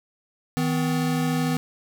square tone pair together, 159 / 252.4 Hz, D#3 / B3, +38 / +38 cents, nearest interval minor sixth, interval 800 cents, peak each -25 dBFS, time 0.57-1.57 s, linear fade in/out 0 ms, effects none

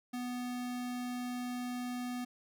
square tone, 246.9 Hz, B3, in tune, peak -37 dBFS, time 0.13-2.25 s, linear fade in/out 10 ms, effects none

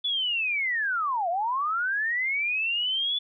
sine linear two-way sweep, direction down then up, 3469 to 661 to 3469 Hz, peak -24 dBFS, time 0.04-3.19 s, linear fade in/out 10 ms, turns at 1.29 s, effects none

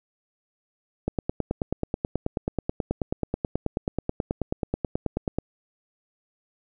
click train, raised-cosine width 2 ms, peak -11 dBFS, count 41, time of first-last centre 1.08-5.386 s, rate 9.29 Hz, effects none

